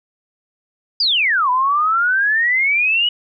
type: exponential two-way sweep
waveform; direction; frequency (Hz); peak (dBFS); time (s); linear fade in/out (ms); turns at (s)
sine; down then up; 5020 to 982 to 2955; -13; 1-3.09; 5; 1.5
effects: none